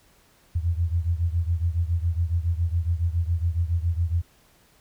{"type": "beating tone pair", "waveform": "sine", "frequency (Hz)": [82.7, 89.9], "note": ["E2", "F#2"], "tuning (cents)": [6, -49], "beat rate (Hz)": 7.2, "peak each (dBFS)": [-23, -26], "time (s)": [0.55, 4.22], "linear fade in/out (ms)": 10, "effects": ["pink hiss -59 dBFS RMS until 4.8 s"]}